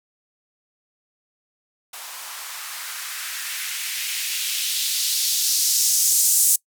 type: noise with band-pass filter sweep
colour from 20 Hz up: violet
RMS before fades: -23 dBFS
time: 1.93-6.56 s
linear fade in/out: 5 ms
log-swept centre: 800 to 8100 Hz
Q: 1.6
effects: noise-tail reverb RT60 0.1 s tail -24 dB re dry